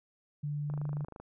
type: tone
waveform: sine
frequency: 146.83 Hz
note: D3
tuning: in tune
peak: -32 dBFS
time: 0.43-1.05 s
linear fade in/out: 10 ms
type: click train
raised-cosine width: 1 ms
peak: -32 dBFS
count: 14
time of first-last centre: 0.7-1.2 s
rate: 26 Hz
effects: none